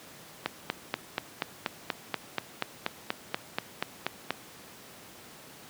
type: click train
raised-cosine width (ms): 0.3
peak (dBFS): -11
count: 17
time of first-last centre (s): 0.46-4.306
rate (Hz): 4.16
effects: pink hiss -49 dBFS RMS until 5.69 s + high-pass 150 Hz 12 dB/octave